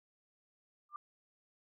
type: tone with exponential growth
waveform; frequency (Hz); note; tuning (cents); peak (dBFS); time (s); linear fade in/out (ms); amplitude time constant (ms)
sine; 1192; D6; +25; -37; 0.89-0.96; 2; 15
effects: none